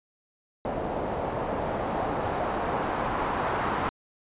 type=noise with low-pass filter sweep; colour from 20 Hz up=white; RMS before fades=-29 dBFS; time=0.65-3.89 s; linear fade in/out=0 ms; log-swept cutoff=620 to 1100 Hz; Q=1.4; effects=resampled to 8000 Hz

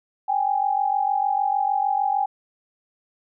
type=tone pair together; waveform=sine; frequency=784 / 830.6 Hz; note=G5 / G#5; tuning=0 / 0 cents; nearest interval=minor second; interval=100 cents; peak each=-22 dBFS; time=0.28-2.26 s; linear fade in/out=10 ms; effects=none

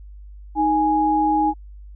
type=tone pair together; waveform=sine; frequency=311.5 / 830.6 Hz; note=D#4 / G#5; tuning=+2 / 0 cents; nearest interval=octave + perfect fourth; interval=1698 cents; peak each=-20 / -17 dBFS; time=0.55-1.54 s; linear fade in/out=50 ms; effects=added 50 Hz sine -37 dBFS peak until 1.95 s

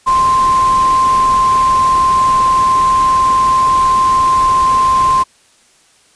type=tone in noise; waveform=sine; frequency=1046.5 Hz; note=C6; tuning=in tune; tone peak=-8 dBFS; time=0.06-5.24 s; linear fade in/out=20 ms; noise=pink; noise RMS=-25 dBFS; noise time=0.06-5.24 s; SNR=+14 dB; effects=white hiss -50 dBFS RMS until 6.15 s + resampled to 22050 Hz

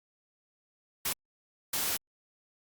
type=noise bursts at uneven times; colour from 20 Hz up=white; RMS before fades=-31 dBFS; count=2; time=1.05-1.13 / 1.73-1.97 s; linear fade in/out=5 ms; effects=Opus 48 kbps

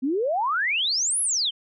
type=exponential two-way sweep; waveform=sine; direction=up then down; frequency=246.9 to 11270 to 3003 Hz; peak=-21 dBFS; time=0.02-1.51 s; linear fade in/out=20 ms; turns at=1.21 s; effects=none

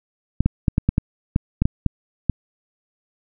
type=clicks; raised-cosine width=5 ms; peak=-4 dBFS; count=11; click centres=0.406 / 0.46 / 0.682 / 0.781 / 0.89 / 0.981 / 1.361 / 1.62 / 1.655 / 1.863 / 2.297 s; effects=none

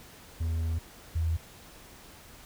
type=tone pair in turn; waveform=triangle / sine; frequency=81.6 / 81.6 Hz; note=E2 / E2; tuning=-17 / -17 cents; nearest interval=unison; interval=0 cents; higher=neither; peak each=-25 dBFS; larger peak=neither; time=0.4-0.79 / 1.15-1.37 s; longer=first; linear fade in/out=10 ms; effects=pink hiss -51 dBFS RMS until 2.45 s

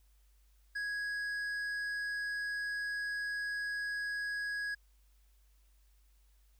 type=tone with tanh clipping; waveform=sine; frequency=1661.2 Hz; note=G#6; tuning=in tune; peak=-36 dBFS; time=0.75-4.75 s; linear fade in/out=10 ms; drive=8 dB; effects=added 50 Hz sine -63 dBFS peak until 6.59 s + white hiss -75 dBFS RMS until 6.59 s

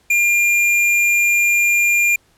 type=tone; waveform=square; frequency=2400 Hz; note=D7; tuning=37 cents sharp; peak=-13 dBFS; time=0.1-2.16 s; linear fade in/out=5 ms; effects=pink hiss -57 dBFS RMS until 2.37 s + low-pass 12000 Hz 12 dB/octave

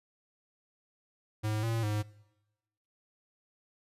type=tone with pitch steps; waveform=square; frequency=107.5 / 114.3 / 105.4 Hz; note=A2 / A#2 / G#2; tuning=-40 / -34 / +26 cents; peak=-30 dBFS; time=1.43-2.03 s; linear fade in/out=20 ms; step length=200 ms; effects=noise-tail reverb RT60 1.0 s tail -22 dB re dry + resampled to 32000 Hz

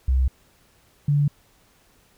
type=tone pair in turn; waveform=sine; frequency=64.8 / 144.72 Hz; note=C2 / D3; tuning=-16 / -25 cents; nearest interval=octave + major second; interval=1391 cents; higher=second; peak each=-16 dBFS; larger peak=neither; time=0.08-0.28 / 1.08-1.28 s; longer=neither; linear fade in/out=5 ms; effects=pink hiss -59 dBFS RMS until 2.17 s

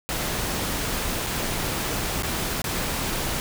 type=noise with dropouts; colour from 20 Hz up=pink; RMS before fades=-27 dBFS; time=0.09-3.4 s; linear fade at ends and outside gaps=0 ms; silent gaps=1.265-1.269 / 2.223-2.233 / 2.618-2.642 s; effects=none

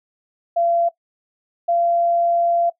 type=tone pair in turn; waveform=sine; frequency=683 / 686.2 Hz; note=F5 / F5; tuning=-39 / -31 cents; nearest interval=unison; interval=8 cents; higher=second; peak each=-15 dBFS; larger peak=neither; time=0.56-0.89 / 1.68-2.7 s; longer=second; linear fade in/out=10 ms; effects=noise-tail reverb RT60 0.1 s tail -18 dB re dry

